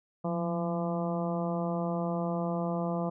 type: harmonic tone with a mistuned harmonic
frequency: 170 Hz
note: F3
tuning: 46 cents flat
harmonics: 1 / 2 / 3 / 4 / 5 / 6 / 7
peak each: -31 / -38 / -36 / -36 / -42 / -42 / -44 dBFS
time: 0.24-3.1 s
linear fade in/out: 10 ms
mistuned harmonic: 1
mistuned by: +50 cents
effects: none